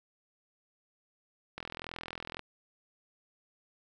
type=click train; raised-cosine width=0.3 ms; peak=-23 dBFS; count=35; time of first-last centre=1.58-2.393 s; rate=41.8 Hz; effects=none